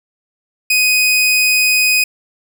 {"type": "tone", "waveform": "sawtooth", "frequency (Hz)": 2500, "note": "D#7", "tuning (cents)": 8, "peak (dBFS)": -7, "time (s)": [0.7, 2.04], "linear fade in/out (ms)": 5, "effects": []}